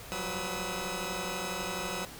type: tone cluster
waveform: 10% pulse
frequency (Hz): 178.2 / 190.3 / 496.1 / 1286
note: F3 / F#3 / B4 / E6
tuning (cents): +35 / +49 / +8 / -43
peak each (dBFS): -31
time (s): 0.12-2.05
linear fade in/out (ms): 0
effects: pink hiss -46 dBFS RMS until 2.19 s